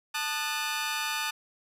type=chord; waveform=15% pulse; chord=D# diminished; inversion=second; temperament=equal with one note detuned; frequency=880 / 1221.7 / 1480 Hz; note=A5 / D#6 / F#6; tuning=0 / -32 / 0 cents; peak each=-27 / -27 / -28 dBFS; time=0.14-1.31 s; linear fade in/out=10 ms; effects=resampled to 32000 Hz